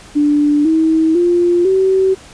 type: tone with pitch steps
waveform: sine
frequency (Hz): 293.7 / 320.3 / 349.3 / 380.9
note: D4 / E4 / F4 / G4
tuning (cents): 0 / -50 / 0 / -50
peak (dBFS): -9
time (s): 0.15-2.15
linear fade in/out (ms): 20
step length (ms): 500
effects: pink hiss -39 dBFS RMS until 2.33 s + resampled to 22050 Hz